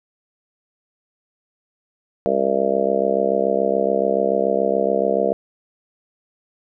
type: harmonic tone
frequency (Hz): 67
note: C2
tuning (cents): +42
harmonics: 3 / 4 / 5 / 6 / 7 / 8 / 9 / 10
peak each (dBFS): -27 / -31 / -29 / -25 / -21 / -28 / -22 / -23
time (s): 2.26-5.33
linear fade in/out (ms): 0
effects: none